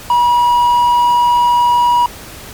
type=tone; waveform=triangle; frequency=965 Hz; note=B5; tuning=40 cents flat; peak=-6 dBFS; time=0.1-2.06 s; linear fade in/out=2 ms; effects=pink hiss -32 dBFS RMS until 2.53 s + MP3 96 kbps